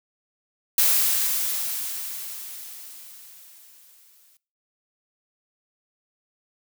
blue noise with exponential decay, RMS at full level -18 dBFS, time 0.78-4.37 s, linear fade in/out 2 ms, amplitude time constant 780 ms, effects noise-tail reverb RT60 0.4 s tail -22 dB re dry

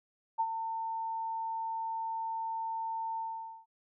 sine tone with ADSR envelope, 900 Hz, A5, 39 cents sharp, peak -25 dBFS, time 0.38-3.66 s, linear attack 22 ms, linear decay 55 ms, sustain -8 dB, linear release 480 ms, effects none

